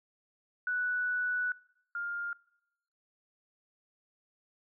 sine tone pair in turn, 1480 / 1405.8 Hz, F#6 / F6, 0 / +11 cents, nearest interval minor second, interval 89 cents, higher first, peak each -29 / -33 dBFS, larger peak first, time 0.67-1.52 / 1.95-2.33 s, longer first, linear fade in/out 2 ms, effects noise-tail reverb RT60 0.9 s tail -24 dB re dry

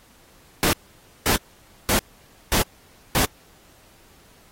pink noise bursts, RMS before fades -20 dBFS, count 5, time 0.63-3.25 s, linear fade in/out 0 ms, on 100 ms, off 530 ms, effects pink hiss -54 dBFS RMS until 4.51 s + AAC 48 kbps

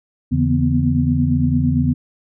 sine tone cluster, 82.2 / 141.6 / 166.3 / 240.3 / 249.1 Hz, E2 / C#3 / E3 / B3 / B3, -4 / +37 / +16 / -47 / +15 cents, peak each -21 / -18 / -24 / -24 / -18 dBFS, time 0.31-1.94 s, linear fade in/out 20 ms, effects none

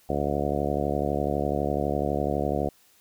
harmonic tone, 72 Hz, D2, 34 cents flat, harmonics 1 / 2 / 3 / 4 / 5 / 6 / 7 / 8 / 9 / 10, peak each -33 / -33 / -33 / -33 / -33 / -33 / -33 / -33 / -33 / -33 dBFS, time 0.09-2.69 s, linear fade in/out 5 ms, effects white hiss -60 dBFS RMS until 3 s

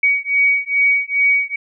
sine beating tone pair, 2254 / 2256.4 Hz, C#7 / C#7, +28 / +30 cents, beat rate 2.4 Hz, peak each -16 dBFS, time 0.03-1.56 s, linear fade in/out 5 ms, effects none

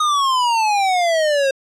square exponential sweep, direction down, 1252 to 531 Hz, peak -15 dBFS, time 0-1.51 s, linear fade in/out 5 ms, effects low-pass 7000 Hz 12 dB/octave

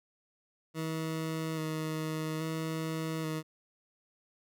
20% pulse tone with vibrato, 158.7 Hz, D#3, 35 cents sharp, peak -28 dBFS, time 0.74-3.43 s, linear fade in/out 50 ms, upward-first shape square, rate 0.6 Hz, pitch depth 16 cents each way, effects none

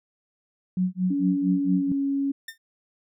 sine tone with tremolo, 183.7 Hz, F#3, 12 cents flat, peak -19 dBFS, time 0.77-1.92 s, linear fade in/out 2 ms, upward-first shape sine, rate 4.4 Hz, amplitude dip 100%
sine tone with pitch glide, 282.4 to 277.1 Hz, C#4 to C#4, +32 to -1 cents, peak -22 dBFS, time 1.1-2.32 s, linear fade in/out 10 ms, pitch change -33 cents, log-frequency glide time 1.55-1.96 s
sawtooth tone with exponential decay, 1811 Hz, A6, 49 cents sharp, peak -28 dBFS, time 2.48-2.58 s, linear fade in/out 5 ms, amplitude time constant 21 ms
effects none

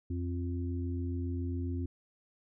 harmonic tone, 87.31 Hz, F2, in tune, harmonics 1 / 3 / 4, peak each -33 / -38 / -44 dBFS, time 0.1-1.86 s, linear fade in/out 5 ms, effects none

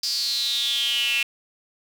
square tone with high-pass filter sweep, 127.9 Hz, C3, 39 cents flat, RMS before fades -24 dBFS, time 0.03-1.23 s, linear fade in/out 2 ms, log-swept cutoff 4900 to 2600 Hz, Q 9.8, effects none

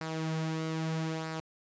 sawtooth tone with flanger, 160 Hz, D#3, 49 cents sharp, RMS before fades -34 dBFS, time 0.01-1.4 s, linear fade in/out 0 ms, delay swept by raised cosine 0.3 to 5.1 ms, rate 0.78 Hz, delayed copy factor -0.5, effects resampled to 16000 Hz

